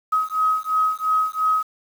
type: beating tone pair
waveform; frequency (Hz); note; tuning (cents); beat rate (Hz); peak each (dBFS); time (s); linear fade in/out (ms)
sine; 1267 / 1269.9; D#6 / D#6; +31 / +35; 2.9; -21; 0.12-1.63; 10
effects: 7-bit